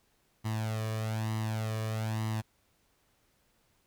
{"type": "tone with flanger", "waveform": "sawtooth", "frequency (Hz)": 110, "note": "A2", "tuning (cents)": 0, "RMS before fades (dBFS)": -33, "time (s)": [0.44, 2.42], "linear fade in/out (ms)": 20, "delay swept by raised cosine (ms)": [1, 1.74], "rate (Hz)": 1.1, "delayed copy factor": 0.7, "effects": ["pink hiss -71 dBFS RMS until 3.86 s"]}